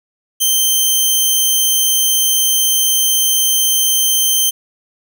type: tone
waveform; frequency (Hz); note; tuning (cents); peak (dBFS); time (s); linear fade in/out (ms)
10% pulse; 3122; G7; -8; -3; 0.4-4.51; 20
effects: none